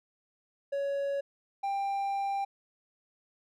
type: tone pair in turn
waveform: triangle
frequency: 559 / 792 Hz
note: C#5 / G5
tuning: +14 / +18 cents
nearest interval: tritone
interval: 604 cents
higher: second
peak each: -27 dBFS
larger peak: neither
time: 0.72-1.21 / 1.63-2.45 s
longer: second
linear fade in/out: 10 ms
effects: none